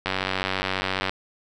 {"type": "click train", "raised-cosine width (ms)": 0.3, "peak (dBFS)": -8, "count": 99, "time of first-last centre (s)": [0.06, 1.095], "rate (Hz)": 94.7, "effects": []}